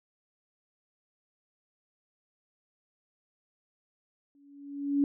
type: tone with exponential growth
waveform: sine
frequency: 283 Hz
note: C#4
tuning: 36 cents sharp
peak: -20 dBFS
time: 4.35-5.04 s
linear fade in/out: 1 ms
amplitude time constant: 150 ms
effects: none